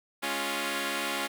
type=chord; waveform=5% pulse; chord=Db major; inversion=second; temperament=equal; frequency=207.7 / 277.2 / 349.2 Hz; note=Ab3 / Db4 / F4; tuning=0 / 0 / 0 cents; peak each=-26 / -21 / -22 dBFS; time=0.22-1.28 s; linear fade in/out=20 ms; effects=none